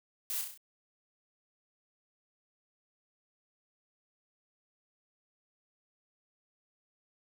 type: noise with echo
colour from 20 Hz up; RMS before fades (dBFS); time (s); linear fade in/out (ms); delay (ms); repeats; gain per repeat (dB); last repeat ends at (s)
blue; -36; 0.3-0.41; 0; 33; 5; -4; 0.575
effects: none